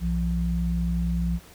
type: tone pair together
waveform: sine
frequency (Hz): 61.74 / 171.83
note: B1 / F3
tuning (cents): 0 / -28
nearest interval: octave + tritone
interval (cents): 1772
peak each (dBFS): -25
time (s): 0-1.4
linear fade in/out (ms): 50
effects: pink hiss -50 dBFS RMS until 1.54 s